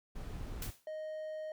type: noise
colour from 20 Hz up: brown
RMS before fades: -42 dBFS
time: 0.15-0.71 s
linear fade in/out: 10 ms
type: noise with exponential decay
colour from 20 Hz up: white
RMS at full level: -40 dBFS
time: 0.62-0.87 s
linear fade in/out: 2 ms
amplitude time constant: 53 ms
type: tone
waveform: triangle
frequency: 622.3 Hz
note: D#5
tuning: in tune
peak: -37 dBFS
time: 0.87-1.52 s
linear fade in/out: 2 ms
effects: none